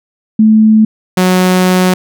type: tone pair in turn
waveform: sine / sawtooth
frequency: 217.7 / 183.65 Hz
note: A3 / F#3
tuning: -18 / -13 cents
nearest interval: minor third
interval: 295 cents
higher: first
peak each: -3 dBFS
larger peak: neither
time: 0.39-0.85 / 1.17-1.94 s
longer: second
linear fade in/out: 5 ms
effects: none